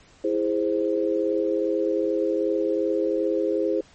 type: chord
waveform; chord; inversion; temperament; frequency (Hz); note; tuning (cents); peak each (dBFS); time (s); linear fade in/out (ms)
sine; E augmented; none; equal with one note detuned; 329.6 / 412.2 / 523.3; E4 / G#4 / B#4; 0 / -13 / 0; -25; 0.24-3.81; 5
effects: pink hiss -54 dBFS RMS until 3.94 s + MP3 32 kbps